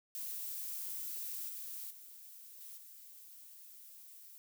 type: noise with level steps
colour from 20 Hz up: violet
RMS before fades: -42 / -45 / -54 / -50 / -55 dBFS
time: 0.15-4.38 s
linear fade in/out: 0 ms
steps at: 1.48 / 1.9 / 2.6 / 2.77 s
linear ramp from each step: 10 ms
effects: none